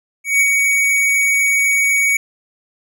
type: tone with ADSR envelope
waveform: square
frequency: 2246 Hz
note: C#7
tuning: 22 cents sharp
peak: -10 dBFS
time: 0.24-2.17 s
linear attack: 160 ms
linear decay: 52 ms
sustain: -3 dB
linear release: 4 ms
effects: none